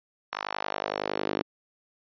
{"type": "tone with high-pass filter sweep", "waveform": "sawtooth", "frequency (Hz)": 50.9, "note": "G#1", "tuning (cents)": -34, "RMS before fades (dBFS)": -32, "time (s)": [0.32, 1.43], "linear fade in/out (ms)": 5, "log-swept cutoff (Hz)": [1100, 310], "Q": 1.7, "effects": ["resampled to 11025 Hz"]}